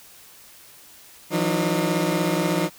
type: tone cluster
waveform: 20% pulse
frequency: 164 / 180.4 / 303.7 Hz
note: E3 / F#3 / D#4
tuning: -9 / -44 / -42 cents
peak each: -20 dBFS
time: 1.3-2.7 s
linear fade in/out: 50 ms
effects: white hiss -48 dBFS RMS until 2.78 s

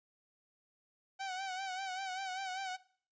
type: tone with vibrato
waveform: sawtooth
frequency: 758 Hz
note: F#5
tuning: 42 cents sharp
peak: -34 dBFS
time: 1.19-2.77 s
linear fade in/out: 20 ms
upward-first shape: sine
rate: 5.1 Hz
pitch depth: 59 cents each way
effects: noise-tail reverb RT60 0.5 s tail -20 dB re dry + resampled to 16000 Hz

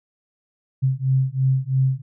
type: beating tone pair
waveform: sine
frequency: 130.81 / 133.81 Hz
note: C3 / C3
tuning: 0 / +39 cents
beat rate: 3 Hz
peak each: -20 dBFS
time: 0.82-2.02 s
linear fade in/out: 20 ms
effects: none

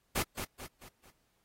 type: noise with echo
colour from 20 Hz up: pink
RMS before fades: -32 dBFS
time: 0.15-0.23 s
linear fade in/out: 10 ms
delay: 220 ms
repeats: 4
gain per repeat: -7 dB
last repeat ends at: 1.11 s
effects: pink hiss -75 dBFS RMS until 1.44 s + AAC 48 kbps

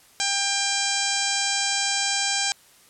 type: harmonic tone with a mistuned harmonic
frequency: 796 Hz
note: G5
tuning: 26 cents sharp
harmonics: 1 / 2 / 3 / 4 / 5 / 6 / 7 / 8 / 9 / 10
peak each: -31 / -31 / -31 / -31 / -31 / -31 / -31 / -31 / -31 / -31 dBFS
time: 0.2-2.52 s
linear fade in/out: 0 ms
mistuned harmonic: 7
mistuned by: -28 cents
effects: white hiss -54 dBFS RMS until 2.89 s + low-pass 12000 Hz 12 dB/octave

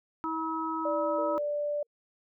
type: harmonic tone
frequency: 321.6 Hz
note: E4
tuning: 43 cents flat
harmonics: 1 / 3 / 4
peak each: -34 / -34 / -34 dBFS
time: 0.24-1.38 s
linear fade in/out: 0 ms
type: tone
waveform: sine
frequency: 587.3 Hz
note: D5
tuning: in tune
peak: -28 dBFS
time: 0.85-1.83 s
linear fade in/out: 5 ms
type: tone with exponential decay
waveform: sine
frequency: 466.2 Hz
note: A#4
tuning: in tune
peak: -36 dBFS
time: 1.18-1.87 s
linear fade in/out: 5 ms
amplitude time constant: 150 ms
effects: none

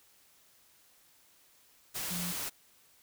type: tone in noise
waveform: sine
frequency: 175.6 Hz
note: F3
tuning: 10 cents sharp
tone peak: -37 dBFS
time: 2.1-2.33 s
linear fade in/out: 20 ms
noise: white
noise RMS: -37 dBFS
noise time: 1.94-2.5 s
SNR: -3 dB
effects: white hiss -64 dBFS RMS until 3.02 s

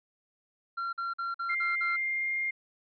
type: tone bursts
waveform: triangle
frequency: 1372 Hz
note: F6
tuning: 31 cents flat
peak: -29 dBFS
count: 6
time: 0.77-1.965 s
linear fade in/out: 10 ms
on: 160 ms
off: 47 ms
type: tone with pitch glide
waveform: sine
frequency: 2100 to 2118 Hz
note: C7 to C7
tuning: +6 to +21 cents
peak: -28 dBFS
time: 1.49-2.51 s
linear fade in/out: 10 ms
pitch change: +15 cents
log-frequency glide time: 1.81-2.33 s
effects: resampled to 11025 Hz

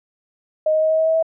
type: tone with pitch steps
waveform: sine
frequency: 622.3 / 626.6 / 631 / 635.4 / 639.8 / 644.2 / 648.7 Hz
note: D#5 / D#5 / D#5 / D#5 / D#5 / E5 / E5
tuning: 0 / +12 / +24 / +36 / +48 / -40 / -28 cents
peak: -14 dBFS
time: 0.66-1.227 s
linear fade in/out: 5 ms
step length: 81 ms
effects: none

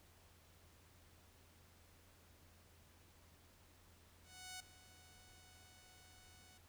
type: tone with ADSR envelope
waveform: 5% pulse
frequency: 740 Hz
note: F#5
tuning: in tune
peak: -36 dBFS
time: 4.23-6.58 s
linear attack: 370 ms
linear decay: 5 ms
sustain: -17 dB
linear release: 6 ms
effects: added 85 Hz sine -68 dBFS peak until 6.68 s + pink hiss -68 dBFS RMS until 6.68 s

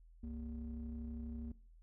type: ring-modulated tone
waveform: triangle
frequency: 83.1 Hz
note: E2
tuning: 15 cents sharp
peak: -37 dBFS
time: 0.23-1.52 s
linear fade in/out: 5 ms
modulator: 150 Hz
effects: noise-tail reverb RT60 0.4 s tail -19 dB re dry + added 41 Hz sine -58 dBFS peak until 1.82 s

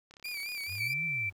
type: click train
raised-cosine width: 0.2 ms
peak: -35 dBFS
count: 24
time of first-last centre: 0.11-0.783 s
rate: 34.2 Hz
type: tone with vibrato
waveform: 30% pulse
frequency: 2349 Hz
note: D7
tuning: in tune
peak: -33 dBFS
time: 0.24-0.94 s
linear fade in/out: 10 ms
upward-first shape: sine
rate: 4.6 Hz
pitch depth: 81 cents each way
type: exponential two-way sweep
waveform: sine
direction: up then down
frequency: 87.31 to 171.3 to 87.31 Hz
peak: -40 dBFS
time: 0.67-1.33 s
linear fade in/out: 50 ms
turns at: 1.05 s
type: tone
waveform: sine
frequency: 2337 Hz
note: D7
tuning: 9 cents flat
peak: -30 dBFS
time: 0.8-1.3 s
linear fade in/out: 10 ms
effects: 10-bit

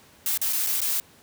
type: noise with dropouts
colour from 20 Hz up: blue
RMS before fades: -25 dBFS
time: 0.26-1 s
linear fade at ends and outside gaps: 1 ms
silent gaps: 0.375-0.415 / 0.527-0.531 / 0.666-0.67 / 0.805-0.816 s
effects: pink hiss -54 dBFS RMS until 1.22 s + high-pass 80 Hz 12 dB/octave

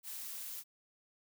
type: noise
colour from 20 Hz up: blue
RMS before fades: -44 dBFS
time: 0.03-0.64 s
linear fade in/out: 50 ms
effects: none

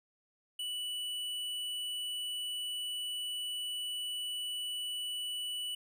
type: tone with hard clipping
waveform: sine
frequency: 2960 Hz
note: F#7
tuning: in tune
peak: -37 dBFS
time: 0.59-5.75 s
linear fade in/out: 5 ms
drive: 10 dB
effects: none

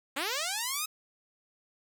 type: linear sweep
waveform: 5% pulse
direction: up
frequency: 254.6 to 1288 Hz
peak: -19 dBFS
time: 0.16-0.86 s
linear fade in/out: 10 ms
effects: none

